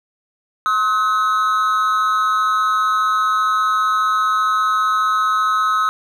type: tone with amplitude modulation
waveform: triangle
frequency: 1278 Hz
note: D#6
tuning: 46 cents sharp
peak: -9 dBFS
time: 0.66-5.89 s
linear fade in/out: 0 ms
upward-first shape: sine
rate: 215 Hz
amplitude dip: 75%
effects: none